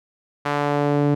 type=tone with band-pass filter sweep; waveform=sawtooth; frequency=145.2 Hz; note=D3; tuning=19 cents flat; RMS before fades=-20 dBFS; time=0.45-1.15 s; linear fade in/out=10 ms; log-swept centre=1200 to 290 Hz; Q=0.93; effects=none